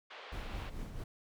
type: band-pass noise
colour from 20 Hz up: pink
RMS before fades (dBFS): -50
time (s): 0.1-0.7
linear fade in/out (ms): 10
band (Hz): 500 to 3700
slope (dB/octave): 24
type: noise with tremolo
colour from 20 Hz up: brown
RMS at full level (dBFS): -40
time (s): 0.32-1.04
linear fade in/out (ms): 5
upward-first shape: sine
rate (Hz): 4.6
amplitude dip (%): 45
effects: none